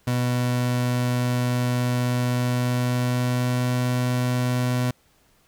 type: tone with pitch glide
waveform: 30% pulse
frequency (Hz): 123.47 to 124.54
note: B2 to B2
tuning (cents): 0 to +15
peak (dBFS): -18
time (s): 0.07-4.91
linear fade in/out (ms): 5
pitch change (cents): +15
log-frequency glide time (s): 2.36-3.72
effects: pink hiss -61 dBFS RMS until 5.47 s